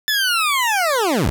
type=linear sweep; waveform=20% pulse; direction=down; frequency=1760 to 37.58 Hz; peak=-11 dBFS; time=0.08-1.3 s; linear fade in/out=0 ms; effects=none